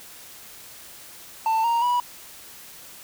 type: tone with pitch steps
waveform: triangle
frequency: 891 / 932.6 / 976.1 Hz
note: A5 / A#5 / B5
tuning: +22 / +1 / -21 cents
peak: -17 dBFS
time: 1.46-2 s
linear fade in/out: 2 ms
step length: 180 ms
effects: white hiss -44 dBFS RMS until 3.03 s